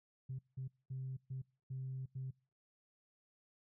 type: tone bursts at uneven times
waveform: sine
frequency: 131.3 Hz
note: C3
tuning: 6 cents sharp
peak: -39 dBFS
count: 6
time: 0.29-0.39 / 0.57-0.68 / 0.9-1.17 / 1.3-1.42 / 1.7-2.06 / 2.15-2.31 s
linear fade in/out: 10 ms
effects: noise-tail reverb RT60 0.4 s tail -26 dB re dry + tanh soft clip ceiling -36 dBFS